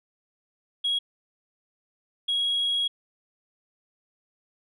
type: tone bursts at uneven times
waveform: sine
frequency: 3309 Hz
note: G#7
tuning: 7 cents flat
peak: -21 dBFS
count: 2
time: 0.84-0.99 / 2.28-2.88 s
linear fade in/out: 10 ms
effects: tanh soft clip ceiling -20 dBFS